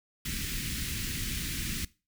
pink band-stop noise, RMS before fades -34 dBFS, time 0.25-1.85 s, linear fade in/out 5 ms, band 280 to 1800 Hz, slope 24 dB/octave, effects noise-tail reverb RT60 0.3 s tail -20 dB re dry

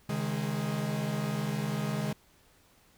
45% pulse chord, C# suspended second, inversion none, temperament equal with one note detuned, 135.58 / 155.56 / 207.7 Hz, C#3 / D#3 / G#3, -38 / 0 / 0 cents, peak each -35 / -34 / -34 dBFS, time 0.09-2.13 s, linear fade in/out 5 ms, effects pink hiss -63 dBFS RMS until 2.97 s

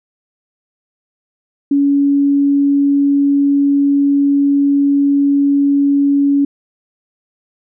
sine tone, 281.8 Hz, C#4, 29 cents sharp, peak -9 dBFS, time 1.71-6.45 s, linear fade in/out 5 ms, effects none

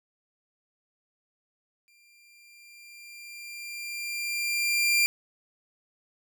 sawtooth tone with exponential growth, 2381 Hz, D7, 23 cents sharp, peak -16 dBFS, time 1.88-5.06 s, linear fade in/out 0 ms, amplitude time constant 690 ms, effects none

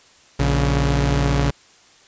sawtooth tone pair together, 59.16 / 140.7 Hz, A#1 / C#3, +26 / +26 cents, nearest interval octave + minor third, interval 1500 cents, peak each -15 dBFS, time 0.39-1.51 s, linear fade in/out 10 ms, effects white hiss -51 dBFS RMS until 2.07 s + resampled to 16000 Hz

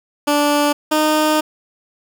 15% pulse tone pair in turn, 292 / 307.5 Hz, D4 / D#4, -10 / -20 cents, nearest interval minor second, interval 90 cents, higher second, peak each -7 dBFS, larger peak neither, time 0.27-0.73 / 0.91-1.41 s, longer second, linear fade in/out 10 ms, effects none

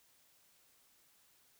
silence, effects white hiss -69 dBFS RMS until 1.59 s

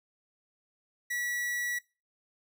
45% pulse tone, 1940 Hz, B6, 31 cents flat, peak -31 dBFS, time 1.1-1.79 s, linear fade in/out 10 ms, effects noise-tail reverb RT60 0.3 s tail -21 dB re dry

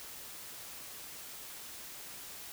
silence, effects white hiss -47 dBFS RMS until 2.52 s

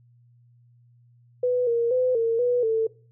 sine tone with pitch steps, 496.7 / 467.7 / 507 / 457.2 / 489.8 / 446 Hz, B4 / A#4 / B4 / A#4 / B4 / A4, +10 / +6 / +45 / -34 / -14 / +23 cents, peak -19 dBFS, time 1.43-2.87 s, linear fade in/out 5 ms, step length 240 ms, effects noise-tail reverb RT60 0.4 s tail -20 dB re dry + added 120 Hz sine -54 dBFS peak until 3.11 s

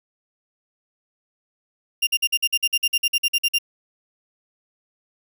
35% pulse tone bursts, 2794 Hz, F7, in tune, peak -15 dBFS, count 16, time 2.02-3.586 s, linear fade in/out 10 ms, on 51 ms, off 50 ms, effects none

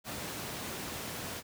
pink high-pass noise, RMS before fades -40 dBFS, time 0.04-1.43 s, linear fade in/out 50 ms, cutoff 100 Hz, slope 12 dB/octave, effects none

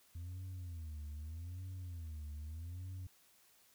sine tone with vibrato, 83.1 Hz, E2, 15 cents sharp, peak -40 dBFS, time 0.15-3.07 s, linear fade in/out 5 ms, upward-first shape sine, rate 0.81 Hz, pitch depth 200 cents each way, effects tanh soft clip ceiling -42 dBFS + white hiss -68 dBFS RMS until 3.74 s

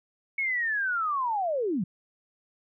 sine linear sweep, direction down, 2217 to 159.7 Hz, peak -25 dBFS, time 0.38-1.84 s, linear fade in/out 5 ms, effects none

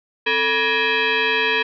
sine tone with frequency modulation, 444.4 Hz, A4, 17 cents sharp, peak -16 dBFS, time 0.26-1.63 s, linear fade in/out 10 ms, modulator 708 Hz, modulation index 4.1, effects none

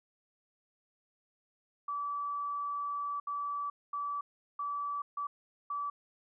sine tone bursts at uneven times, 1153 Hz, D6, 32 cents flat, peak -33 dBFS, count 6, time 1.88-3.2 / 3.27-3.7 / 3.93-4.21 / 4.59-5.02 / 5.17-5.27 / 5.7-5.9 s, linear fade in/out 5 ms, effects none

